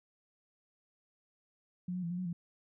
sine tone with pitch steps, 179.3 / 182.1 / 169.2 / 177.3 / 183.4 / 171.2 Hz, F3 / F#3 / E3 / F3 / F#3 / F3, +46 / -27 / +45 / +26 / -15 / -34 cents, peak -34 dBFS, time 1.88-2.33 s, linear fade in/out 5 ms, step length 75 ms, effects none

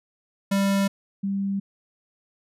square / sine tone pair in turn, 197.1 / 197.1 Hz, G3 / G3, +10 / +10 cents, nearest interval unison, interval 0 cents, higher neither, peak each -20 / -23 dBFS, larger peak first, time 0.51-0.88 / 1.23-1.6 s, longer neither, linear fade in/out 10 ms, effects resampled to 32000 Hz

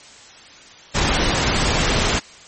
pink noise, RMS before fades -18 dBFS, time 0.94-2.2 s, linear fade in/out 20 ms, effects white hiss -43 dBFS RMS until 2.47 s + MP3 32 kbps

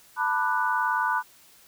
sine chord, B minor seventh, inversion third, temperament just, 889 / 987.8 / 1185.3 / 1481.6 Hz, A5 / B5 / D6 / F#6, +18 / 0 / +16 / +2 cents, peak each -29 / -26 / -31 / -27 dBFS, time 0.16-1.23 s, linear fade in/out 50 ms, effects white hiss -55 dBFS RMS until 1.67 s

